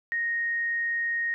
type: tone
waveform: sine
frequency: 1864.7 Hz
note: A#6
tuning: in tune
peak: -25 dBFS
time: 0.12-1.34 s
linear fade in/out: 0 ms
effects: none